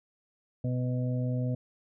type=harmonic tone; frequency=125.3 Hz; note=B2; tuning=25 cents sharp; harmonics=1 / 2 / 4 / 5; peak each=-28 / -34 / -40 / -42 dBFS; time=0.64-1.55 s; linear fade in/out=5 ms; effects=none